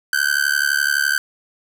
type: tone with amplitude modulation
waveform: 45% pulse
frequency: 1539 Hz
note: G6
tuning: 32 cents flat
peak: -12 dBFS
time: 0.13-1.18 s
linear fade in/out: 2 ms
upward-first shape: sine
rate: 71.8 Hz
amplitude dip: 100%
effects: none